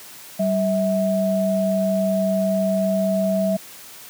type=tone pair together; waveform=sine; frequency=193 / 649.2 Hz; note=G3 / E5; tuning=-27 / -27 cents; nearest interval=octave + major sixth; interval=2100 cents; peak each=-20 dBFS; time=0.39-3.57 s; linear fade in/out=10 ms; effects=white hiss -41 dBFS RMS until 4.09 s + high-pass 100 Hz 12 dB/octave